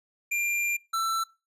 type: tone pair in turn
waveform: square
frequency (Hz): 2386 / 1334.8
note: D7 / E6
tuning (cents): +27 / +21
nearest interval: minor seventh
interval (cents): 1006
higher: first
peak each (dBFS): -26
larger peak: neither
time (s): 0.31-0.77 / 0.93-1.24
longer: first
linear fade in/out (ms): 10
effects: noise-tail reverb RT60 0.3 s tail -23 dB re dry + resampled to 32000 Hz